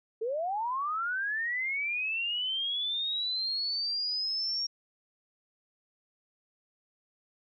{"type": "linear sweep", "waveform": "sine", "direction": "up", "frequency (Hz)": [424.3, 5588], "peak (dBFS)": -29, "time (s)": [0.21, 4.67], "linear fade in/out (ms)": 10, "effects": []}